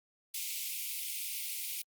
white high-pass noise, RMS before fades -38 dBFS, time 0.34-1.82 s, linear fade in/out 5 ms, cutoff 2100 Hz, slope 96 dB/octave, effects Opus 48 kbps

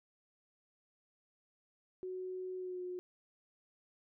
sine tone with pitch glide, 370 to 361.5 Hz, F#4 to F#4, 0 to -40 cents, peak -39 dBFS, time 2.03-2.99 s, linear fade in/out 0 ms, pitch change -40 cents, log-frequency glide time 2.57-2.82 s, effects none

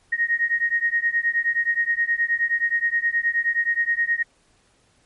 sine beating tone pair, 1864.7 / 1874.2 Hz, A#6 / A#6, 0 / +9 cents, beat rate 9.5 Hz, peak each -22 dBFS, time 0.12-4.23 s, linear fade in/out 10 ms, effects pink hiss -61 dBFS RMS until 5.05 s + MP3 48 kbps

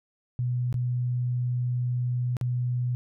sine tone with dropouts, 123.47 Hz, B2, in tune, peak -24 dBFS, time 0.39-2.95 s, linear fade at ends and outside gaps 0 ms, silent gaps 0.727-0.742 / 2.368-2.412 s, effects none

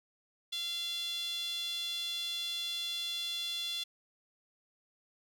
sawtooth tone with high-pass filter, 688 Hz, F5, 26 cents flat, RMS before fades -37 dBFS, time 0.52-3.84 s, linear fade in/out 10 ms, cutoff 3500 Hz, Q 6.9, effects none

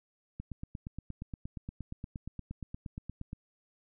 click train, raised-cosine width 5 ms, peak -27 dBFS, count 26, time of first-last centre 0.4-3.331 s, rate 8.53 Hz, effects none

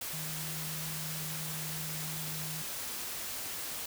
sine tone in noise, 156.2 Hz, D#3, 7 cents sharp, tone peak -41 dBFS, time 0.13-2.62 s, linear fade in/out 5 ms, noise white, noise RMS -39 dBFS, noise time 0.01-3.86 s, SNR -5 dB, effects none

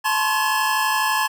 square tone cluster, 868 / 1029 / 1081 / 1704 / 2744 Hz, A5 / C6 / C#6 / G#6 / F7, -24 / -29 / -44 / +44 / -31 cents, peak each -24 / -25 / -27 / -24 / -33 dBFS, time 0.04-1.28 s, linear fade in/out 20 ms, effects none

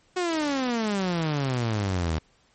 sawtooth exponential sweep, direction down, 370.9 to 76.3 Hz, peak -20 dBFS, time 0.16-2.19 s, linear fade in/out 10 ms, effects pink hiss -63 dBFS RMS until 2.54 s + MP3 32 kbps

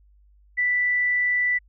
sine tone, 1975.5 Hz, B6, in tune, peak -19 dBFS, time 0.57-1.59 s, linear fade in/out 20 ms, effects added 50 Hz sine -53 dBFS peak until 1.68 s

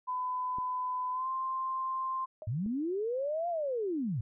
sine tone with pitch glide, 1006 to 1048.1 Hz, B5 to C6, +32 to +3 cents, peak -31 dBFS, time 0.07-2.26 s, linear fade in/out 20 ms, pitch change +71 cents, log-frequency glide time 1.12-1.28 s
clicks, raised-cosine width 3 ms, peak -33 dBFS, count 2, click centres 0.585 / 2.662 s
sine tone with exponential decay, 622 Hz, D#5, 1 cent flat, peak -37 dBFS, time 2.42-2.51 s, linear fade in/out 1 ms, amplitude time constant 19 ms
sine linear two-way sweep, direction up then down, 96.4 to 708 to 97.5 Hz, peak -30 dBFS, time 2.47-4.21 s, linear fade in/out 5 ms, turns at 3.49 s
effects none

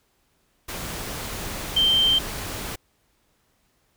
sine tone in noise, 3134 Hz, G7, 1 cent flat, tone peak -16 dBFS, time 1.76-2.19 s, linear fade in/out 10 ms, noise pink, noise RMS -32 dBFS, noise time 0.68-2.76 s, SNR +13 dB, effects pink hiss -67 dBFS RMS until 3.96 s

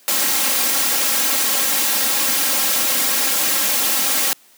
white noise with comb filter, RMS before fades -18 dBFS, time 0.08-4.33 s, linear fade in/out 0 ms, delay 3.7 ms, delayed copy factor +1, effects white hiss -51 dBFS RMS until 4.57 s + high-pass 200 Hz 12 dB/octave

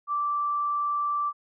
sine tone, 1169 Hz, D6, 8 cents flat, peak -24 dBFS, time 0.07-1.33 s, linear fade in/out 50 ms, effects none

